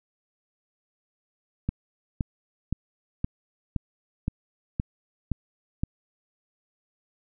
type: click train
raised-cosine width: 5 ms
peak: -13 dBFS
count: 9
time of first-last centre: 1.69-5.835 s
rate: 1.93 Hz
effects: none